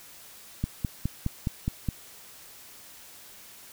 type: click train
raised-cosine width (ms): 5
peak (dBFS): -14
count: 7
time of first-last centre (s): 0.64-1.887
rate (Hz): 4.81
effects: white hiss -49 dBFS RMS until 3.72 s